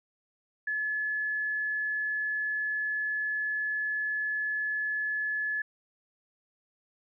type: tone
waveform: sine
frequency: 1714 Hz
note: A6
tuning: 46 cents flat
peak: -28 dBFS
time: 0.67-5.62 s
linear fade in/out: 5 ms
effects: none